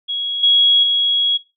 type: tone with level steps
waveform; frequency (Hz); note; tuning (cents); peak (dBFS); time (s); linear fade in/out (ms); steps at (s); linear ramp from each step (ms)
sine; 3322; G#7; 0; -19 / -9 / -13; 0.08-1.38; 20; 0.43 / 0.83; 5
effects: noise-tail reverb RT60 0.3 s tail -20 dB re dry